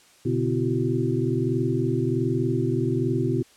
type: tone cluster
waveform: sine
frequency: 122 / 143.3 / 256.3 / 336.7 / 380 Hz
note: B2 / D3 / C4 / E4 / F#4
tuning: -21 / -42 / -36 / +37 / +46 cents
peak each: -26 / -29 / -28 / -27 / -28 dBFS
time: 0.25-3.43 s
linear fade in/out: 10 ms
effects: white hiss -55 dBFS RMS until 3.56 s + low-pass 9000 Hz 12 dB/octave